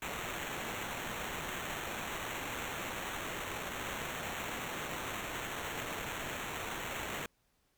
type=noise with sample-and-hold; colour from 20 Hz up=white; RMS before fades=-40 dBFS; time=0.02-7.26 s; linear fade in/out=2 ms; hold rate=4900 Hz; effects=pink hiss -75 dBFS RMS until 7.77 s